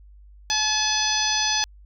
harmonic tone with a mistuned harmonic, 860 Hz, A5, 40 cents flat, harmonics 1 / 2 / 3 / 4 / 5 / 6 / 7, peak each -28 / -30 / -30 / -28 / -30 / -26 / -26 dBFS, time 0.5-1.64 s, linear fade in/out 0 ms, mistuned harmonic 6, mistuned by -65 cents, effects added 50 Hz sine -45 dBFS peak until 1.85 s

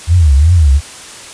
sine tone with vibrato, 77.78 Hz, D#2, in tune, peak -4 dBFS, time 0.07-0.81 s, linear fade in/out 50 ms, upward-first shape triangle, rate 2.7 Hz, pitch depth 290 cents each way, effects white hiss -31 dBFS RMS until 1.33 s + resampled to 22050 Hz

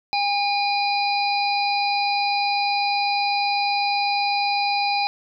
harmonic tone, 812 Hz, G#5, 39 cents flat, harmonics 1 / 3 / 5 / 6, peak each -21 / -26 / -28 / -29 dBFS, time 0.13-5.07 s, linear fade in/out 0 ms, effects none

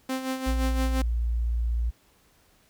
sawtooth tone with tremolo, 261.6 Hz, C4, in tune, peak -22 dBFS, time 0.09-1.02 s, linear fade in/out 5 ms, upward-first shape sine, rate 5.8 Hz, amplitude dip 60%
sine tone, 58.1 Hz, A#1, 5 cents flat, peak -23 dBFS, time 0.46-1.91 s, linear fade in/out 20 ms
effects pink hiss -62 dBFS RMS until 2.69 s

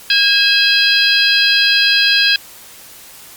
harmonic tone with a mistuned harmonic, 815 Hz, G#5, 33 cents flat, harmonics 2 / 3 / 4 / 5 / 6, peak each -16 / -16 / -16 / -16 / -16 dBFS, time 0.1-2.36 s, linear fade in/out 2 ms, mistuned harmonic 3, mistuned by +100 cents, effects white hiss -38 dBFS RMS until 3.36 s + Opus 48 kbps

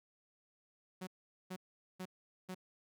sawtooth tone bursts, 185 Hz, F#3, in tune, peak -38 dBFS, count 4, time 1.01-2.548 s, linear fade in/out 10 ms, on 62 ms, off 430 ms, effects none

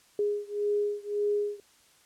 sine beating tone pair, 412.2 / 414 Hz, G#4 / G#4, -13 / -5 cents, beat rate 1.8 Hz, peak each -29 / -30 dBFS, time 0.19-1.6 s, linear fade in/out 2 ms, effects white hiss -61 dBFS RMS until 2.05 s + low-pass 10000 Hz 12 dB/octave

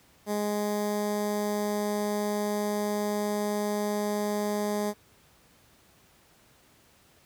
15% pulse tone with notch filter, 207.7 Hz, G#3, in tune, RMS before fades -29 dBFS, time 0.26-4.94 s, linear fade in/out 50 ms, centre 2700 Hz, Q 0.85, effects pink hiss -60 dBFS RMS until 7.25 s + high-pass 60 Hz 12 dB/octave

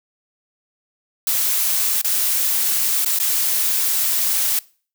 blue noise with dropouts, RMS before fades -19 dBFS, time 1.27-4.59 s, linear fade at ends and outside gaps 2 ms, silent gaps 2.015-2.045 / 3.048-3.059 / 3.188-3.199 s, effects noise-tail reverb RT60 0.4 s tail -22 dB re dry

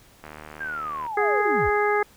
click train, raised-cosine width 0.5 ms, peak -24 dBFS, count 64, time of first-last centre 0.24-1.065 s, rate 76.4 Hz
sine linear sweep, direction down, 1623 to 30.87 Hz, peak -28 dBFS, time 0.6-1.7 s, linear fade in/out 10 ms
harmonic tone, 415.3 Hz, G#4, in tune, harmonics 1 / 2 / 3 / 4 / 5, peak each -22 / -25 / -27 / -28 / -29 dBFS, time 1.17-2.03 s, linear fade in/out 5 ms
effects pink hiss -54 dBFS RMS until 2.16 s

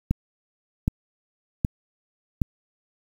click train, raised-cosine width 5 ms, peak -8 dBFS, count 4, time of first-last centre 0.11-2.418 s, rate 1.3 Hz, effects 7-bit

